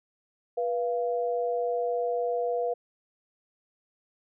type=tone pair together; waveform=sine; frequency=486.4 / 689.9 Hz; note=B4 / F5; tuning=-26 / -21 cents; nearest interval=tritone; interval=605 cents; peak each=-27 / -30 dBFS; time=0.57-2.74 s; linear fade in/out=10 ms; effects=none